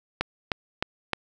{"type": "click train", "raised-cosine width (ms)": 0.3, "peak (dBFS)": -8, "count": 4, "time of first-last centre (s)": [0.21, 1.133], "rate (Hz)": 3.25, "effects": []}